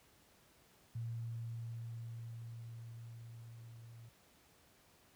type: tone with level ramp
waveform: sine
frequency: 115.8 Hz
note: A#2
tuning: 11 cents flat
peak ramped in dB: -38 to -52 dBFS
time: 0.95-4.09 s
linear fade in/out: 5 ms
effects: pink hiss -67 dBFS RMS until 5.15 s + high-pass 60 Hz 12 dB/octave